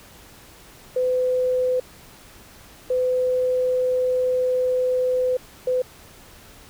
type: tone bursts at uneven times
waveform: sine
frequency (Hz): 506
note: B4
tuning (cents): +42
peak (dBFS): -18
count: 3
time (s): 0.96-1.8 / 2.9-5.37 / 5.67-5.82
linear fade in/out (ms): 5
effects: pink hiss -47 dBFS RMS until 6.69 s